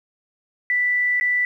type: tone with dropouts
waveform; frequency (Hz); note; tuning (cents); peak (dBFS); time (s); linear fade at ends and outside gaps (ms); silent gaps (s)
sine; 1975.5; B6; 0; -17; 0.7-1.45; 1; 1.199-1.21
effects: 9-bit